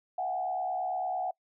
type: tone with frequency modulation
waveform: sine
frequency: 740 Hz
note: F#5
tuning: in tune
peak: -29 dBFS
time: 0.18-1.31 s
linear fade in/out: 5 ms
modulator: 68.9 Hz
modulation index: 0.78
effects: noise-tail reverb RT60 0.1 s tail -25 dB re dry